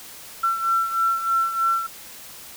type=beating tone pair; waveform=sine; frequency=1348 / 1351.2 Hz; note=E6 / E6; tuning=+38 / +42 cents; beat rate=3.2 Hz; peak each=-20 / -26 dBFS; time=0.43-1.87 s; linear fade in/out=10 ms; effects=white hiss -41 dBFS RMS until 2.56 s